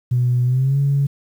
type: tone with pitch glide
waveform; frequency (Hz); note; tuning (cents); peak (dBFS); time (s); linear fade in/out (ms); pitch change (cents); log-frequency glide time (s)
sine; 123.47 to 140.2; B2 to C#3; 0 to +20; -13; 0.11-1.07; 10; +220; 0.45-0.78
effects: tanh soft clip ceiling -9 dBFS + 8-bit